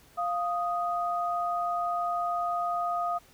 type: tone pair together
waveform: sine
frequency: 698.5 / 1244.5 Hz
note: F5 / D#6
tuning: 0 / 0 cents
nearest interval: minor seventh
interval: 1000 cents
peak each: -29 / -30 dBFS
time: 0.17-3.19 s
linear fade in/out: 20 ms
effects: pink hiss -58 dBFS RMS until 3.33 s